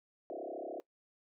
sine tone with frequency modulation, 510 Hz, C5, 44 cents flat, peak -39 dBFS, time 0.3-0.8 s, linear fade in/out 0 ms, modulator 33.7 Hz, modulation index 5.7, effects noise-tail reverb RT60 0.1 s tail -20 dB re dry

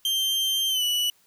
40% pulse tone with pitch glide, 3148 to 2954 Hz, G7 to F#7, +7 to -3 cents, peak -21 dBFS, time 0.05-1.1 s, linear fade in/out 2 ms, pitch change -110 cents, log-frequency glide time 0.69-0.83 s, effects white hiss -62 dBFS RMS until 1.26 s

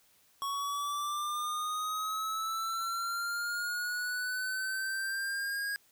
square linear sweep, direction up, 1108.7 to 1642 Hz, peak -33 dBFS, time 0.42-5.76 s, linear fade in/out 0 ms, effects white hiss -66 dBFS RMS until 5.91 s

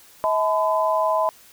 sine tone cluster, 641 / 864 / 1010 Hz, E5 / A5 / B5, -49 / -32 / +39 cents, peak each -21 / -26 / -21 dBFS, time 0.24-1.29 s, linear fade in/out 0 ms, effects white hiss -50 dBFS RMS until 1.52 s

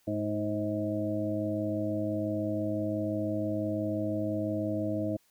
harmonic tone with a mistuned harmonic, 105.9 Hz, G#2, 34 cents sharp, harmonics 1 / 2 / 3 / 5 / 6, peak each -36 / -36 / -32 / -38 / -35 dBFS, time 0.07-5.17 s, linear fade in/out 10 ms, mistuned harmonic 3, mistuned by -25 cents, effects white hiss -68 dBFS RMS until 5.3 s

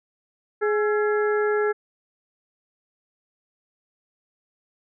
harmonic tone with a mistuned harmonic, 420 Hz, G#4, 19 cents sharp, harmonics 1 / 2 / 3 / 4 / 5, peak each -20 / -32 / -30 / -30 / -41 dBFS, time 0.61-1.73 s, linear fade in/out 20 ms, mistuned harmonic 3, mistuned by +120 cents, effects none

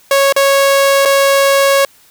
sawtooth tone with dropouts, 552 Hz, C#5, 7 cents flat, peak -4 dBFS, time 0.11-1.85 s, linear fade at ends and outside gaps 2 ms, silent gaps 0.325-0.363 / 1.052-1.056 s, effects white hiss -47 dBFS RMS until 2.1 s

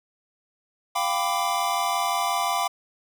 square chord, G dominant seventh, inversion third, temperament equal with one note detuned, 698.5 / 784 / 996.9 / 1174.7 Hz, F5 / G5 / B5 / D6, 0 / 0 / +16 / 0 cents, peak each -29 dBFS, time 0.95-2.68 s, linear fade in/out 10 ms, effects none

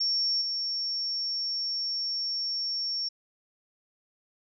sine tone with level steps, 5480 Hz, F8, 34 cents flat, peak -24 / -28 dBFS, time 0-3.09 s, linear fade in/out 10 ms, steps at 0.41 s, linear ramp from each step 10 ms, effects none

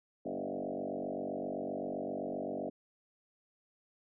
sine tone with frequency modulation, 448.8 Hz, A4, 34 cents sharp, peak -35 dBFS, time 0.25-2.7 s, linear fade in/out 10 ms, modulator 47.7 Hz, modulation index 5, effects none

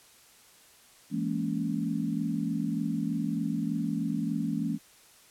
sine chord, A# half-diminished seventh, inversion second, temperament just, 167.82 / 209.8 / 233.1 / 279.7 Hz, E3 / G#3 / A#3 / C#4, +31 / +18 / 0 / +16 cents, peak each -33 dBFS, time 1.1-4.79 s, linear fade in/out 50 ms, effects white hiss -57 dBFS RMS until 5.3 s + low-pass 12000 Hz 12 dB/octave

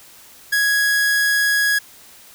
45% pulse tone, 1663 Hz, G#6, 2 cents sharp, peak -15 dBFS, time 0.52-1.79 s, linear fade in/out 10 ms, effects white hiss -45 dBFS RMS until 2.34 s

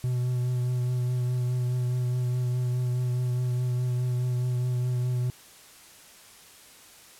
triangle tone with vibrato, 124.5 Hz, B2, 14 cents sharp, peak -22 dBFS, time 0.04-5.3 s, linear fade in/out 0 ms, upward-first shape triangle, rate 4.8 Hz, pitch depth 22 cents each way, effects white hiss -51 dBFS RMS until 7.19 s + low-pass 12000 Hz 12 dB/octave

